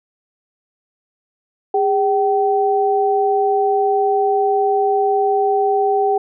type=tone pair together; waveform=sine; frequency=407.4 / 769 Hz; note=G#4 / G5; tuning=-33 / -33 cents; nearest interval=major seventh; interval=1100 cents; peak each=-16 / -16 dBFS; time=1.74-6.18 s; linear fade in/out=5 ms; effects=none